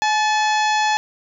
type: harmonic tone with a mistuned harmonic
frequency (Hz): 852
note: G#5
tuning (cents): +44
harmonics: 1 / 2 / 3 / 4 / 5 / 6 / 7 / 8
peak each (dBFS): -17 / -23 / -27 / -29 / -31 / -33 / -34 / -35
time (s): 0.02-0.97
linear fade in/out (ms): 0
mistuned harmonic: 2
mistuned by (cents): +46
effects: none